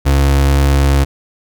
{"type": "tone", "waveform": "35% pulse", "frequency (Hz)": 69.3, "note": "C#2", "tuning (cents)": 0, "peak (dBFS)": -7, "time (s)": [0.05, 1.05], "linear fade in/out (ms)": 20, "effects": []}